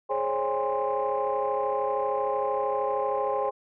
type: tone cluster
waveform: sine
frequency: 418.6 / 534 / 567 / 812 / 1046 Hz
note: G#4 / C5 / C#5 / G#5 / C6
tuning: +14 / +35 / +39 / -39 / -1 cents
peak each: -31 / -28 / -33 / -29 / -31 dBFS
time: 0.09-3.51 s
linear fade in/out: 20 ms
effects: tanh soft clip ceiling -17 dBFS